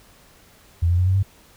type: tone with pitch steps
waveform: sine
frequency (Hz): 84.7 / 87.74 / 90.88 / 94.14 / 97.52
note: E2 / F2 / F#2 / F#2 / G2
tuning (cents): +48 / +9 / -31 / +30 / -8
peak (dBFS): -15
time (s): 0.82-1.23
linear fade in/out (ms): 10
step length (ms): 82
effects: pink hiss -52 dBFS RMS until 1.56 s